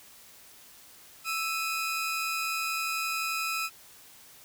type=tone pair together; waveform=sawtooth; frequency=1319.6 / 2488 Hz; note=E6 / D#7; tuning=+1 / -1 cents; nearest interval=major seventh; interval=1098 cents; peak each=-28 / -29 dBFS; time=1.24-3.7 s; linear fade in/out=50 ms; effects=white hiss -53 dBFS RMS until 4.44 s